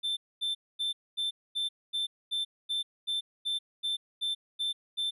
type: tone bursts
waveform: triangle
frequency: 3552 Hz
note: A7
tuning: 16 cents sharp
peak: -27 dBFS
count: 14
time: 0.03-5.11 s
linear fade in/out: 20 ms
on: 140 ms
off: 240 ms
effects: resampled to 32000 Hz